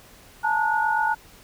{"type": "tone cluster", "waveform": "sine", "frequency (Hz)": [859, 907, 1454], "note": ["A5", "A#5", "F#6"], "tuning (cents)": [-42, -48, -31], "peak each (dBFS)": -24, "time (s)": [0.43, 1.15], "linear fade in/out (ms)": 20, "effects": ["pink hiss -50 dBFS RMS until 1.43 s"]}